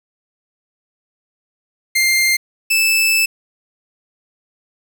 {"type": "tone pair in turn", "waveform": "sawtooth", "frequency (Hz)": [2104, 2630], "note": ["C7", "E7"], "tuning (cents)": [9, -5], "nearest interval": "major third", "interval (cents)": 386, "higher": "second", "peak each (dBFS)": -9, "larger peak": "neither", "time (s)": [[1.95, 2.37], [2.7, 3.26]], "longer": "second", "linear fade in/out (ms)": 10, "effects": ["7-bit"]}